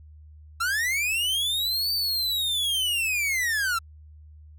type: linear two-way sweep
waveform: 45% pulse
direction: up then down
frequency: 1318.5 to 4621 to 1318.5 Hz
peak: -23 dBFS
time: 0.6-3.79 s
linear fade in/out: 10 ms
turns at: 1.93 s
effects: added 76 Hz sine -45 dBFS peak until 4.58 s